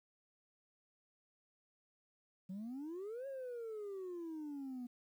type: exponential two-way sweep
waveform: sine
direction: up then down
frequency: 180.8 to 554.4 to 240.7 Hz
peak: -40 dBFS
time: 2.49-4.87 s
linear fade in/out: 10 ms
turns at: 3.27 s
effects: tanh soft clip ceiling -41 dBFS + 12-bit